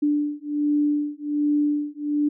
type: beating tone pair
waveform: sine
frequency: 293.7 / 295 Hz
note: D4 / D4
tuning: 0 / +8 cents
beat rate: 1.3 Hz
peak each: -23 dBFS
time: 0.02-2.29 s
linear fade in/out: 10 ms
effects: none